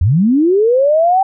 sine linear sweep, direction up, 74.2 to 784 Hz, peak -8 dBFS, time 0.01-1.23 s, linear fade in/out 5 ms, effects none

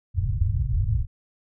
white low-pass noise, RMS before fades -23 dBFS, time 0.14-1.07 s, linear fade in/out 50 ms, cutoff 120 Hz, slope 48 dB/octave, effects none

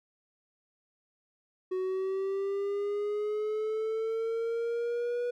triangle linear sweep, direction up, 370 to 487.2 Hz, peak -27 dBFS, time 1.71-5.31 s, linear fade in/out 10 ms, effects none

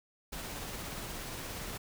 pink noise with tremolo, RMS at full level -40 dBFS, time 0.32-1.78 s, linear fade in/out 10 ms, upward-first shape triangle, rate 17 Hz, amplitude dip 25%, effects none

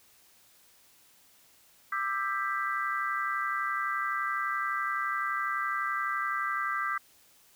sine chord, E minor seventh, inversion third, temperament just, 1186.7 / 1318.5 / 1582.2 / 1977.8 Hz, D6 / E6 / G6 / B6, +18 / 0 / +16 / +2 cents, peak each -32 / -35 / -34 / -36 dBFS, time 1.92-6.98 s, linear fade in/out 5 ms, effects white hiss -61 dBFS RMS until 7.55 s

